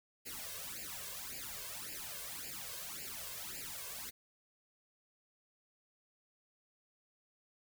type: noise with flanger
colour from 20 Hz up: white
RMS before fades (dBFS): -45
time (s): 0.25-4.11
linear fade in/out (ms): 20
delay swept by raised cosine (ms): 0.41 to 1.91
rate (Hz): 1.8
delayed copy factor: +1
effects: none